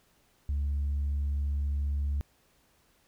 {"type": "tone", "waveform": "sine", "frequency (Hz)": 71.3, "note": "C#2", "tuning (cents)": 49, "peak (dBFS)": -25, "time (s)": [0.49, 2.21], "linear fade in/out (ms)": 0, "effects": ["tanh soft clip ceiling -25 dBFS", "pink hiss -67 dBFS RMS until 3.07 s"]}